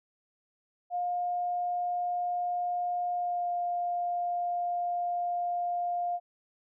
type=tone with pitch glide; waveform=sine; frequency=710 to 703.5 Hz; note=F5 to F5; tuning=+28 to +12 cents; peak=-28 dBFS; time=0.9-6.2 s; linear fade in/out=50 ms; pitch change=-16 cents; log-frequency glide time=3.14-3.51 s; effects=none